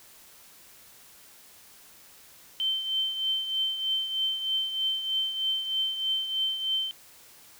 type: tone with tremolo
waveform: sine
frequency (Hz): 3100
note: G7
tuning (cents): -20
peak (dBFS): -23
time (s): 2.6-6.91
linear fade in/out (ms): 0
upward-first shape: triangle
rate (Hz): 3.2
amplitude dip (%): 65
effects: white hiss -53 dBFS RMS until 7.59 s